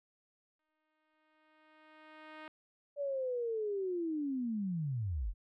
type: tone with exponential growth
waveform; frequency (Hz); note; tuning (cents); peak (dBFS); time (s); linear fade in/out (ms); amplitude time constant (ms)
5% pulse; 310; D#4; -6; -32; 0.59-2.48; 1; 410
type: linear sweep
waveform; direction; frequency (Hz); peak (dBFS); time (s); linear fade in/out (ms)
sine; down; 580 to 36.56; -33; 2.96-5.34; 50
effects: low-pass 2000 Hz 12 dB/octave